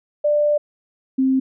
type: tone pair in turn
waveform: sine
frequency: 592 / 263.7 Hz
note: D5 / C4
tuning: +14 / +14 cents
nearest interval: octave + major second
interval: 1400 cents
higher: first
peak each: -14 dBFS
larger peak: neither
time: 0.24-0.58 / 1.18-1.4 s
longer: first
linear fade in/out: 10 ms
effects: none